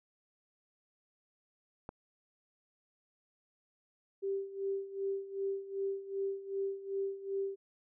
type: click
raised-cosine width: 1 ms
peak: -28 dBFS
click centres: 1.891 s
type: tone with tremolo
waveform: sine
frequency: 392 Hz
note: G4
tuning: in tune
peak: -31 dBFS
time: 4.22-7.56 s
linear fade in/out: 20 ms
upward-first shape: sine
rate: 2.6 Hz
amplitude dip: 80%
effects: none